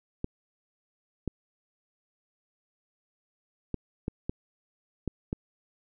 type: clicks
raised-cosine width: 3 ms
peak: -17 dBFS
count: 7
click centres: 0.244 / 1.277 / 3.743 / 4.081 / 4.295 / 5.077 / 5.329 s
effects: none